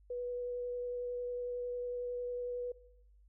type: tone with vibrato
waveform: sine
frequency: 490 Hz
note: B4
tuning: 14 cents flat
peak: -36 dBFS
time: 0.1-2.72 s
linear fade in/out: 5 ms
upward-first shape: triangle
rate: 11 Hz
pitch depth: 10 cents each way
effects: noise-tail reverb RT60 0.8 s tail -19 dB re dry + added 50 Hz sine -60 dBFS peak until 3.28 s